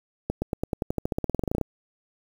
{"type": "accelerating click train", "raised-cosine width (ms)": 2, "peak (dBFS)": -12, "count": 21, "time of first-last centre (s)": [0.3, 1.613], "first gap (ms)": 120, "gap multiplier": 0.93, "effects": ["7-bit"]}